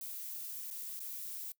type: noise with dropouts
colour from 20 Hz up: violet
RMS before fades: -43 dBFS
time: 0.01-1.52 s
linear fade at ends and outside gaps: 2 ms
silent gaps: 0.704-0.709 / 0.994-1.002 s
effects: noise-tail reverb RT60 0.1 s tail -21 dB re dry